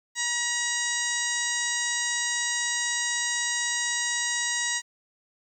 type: harmonic tone with a mistuned harmonic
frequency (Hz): 956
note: A#5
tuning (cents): +43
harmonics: 1 / 2 / 3 / 4 / 5 / 6 / 7 / 8 / 9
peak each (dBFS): -39 / -29 / -38 / -34 / -39 / -34 / -32 / -35 / -40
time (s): 0.15-4.82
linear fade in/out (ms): 50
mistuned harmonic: 9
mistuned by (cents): -42
effects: 10-bit